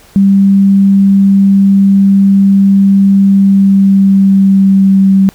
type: tone with pitch glide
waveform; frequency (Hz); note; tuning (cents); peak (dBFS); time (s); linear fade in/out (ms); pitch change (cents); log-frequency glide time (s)
sine; 196.4 to 193.36; G3 to G3; +4 to -23; -3; 0.16-5.29; 0; -27; 3.28-5.12
effects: pink hiss -41 dBFS RMS until 5.34 s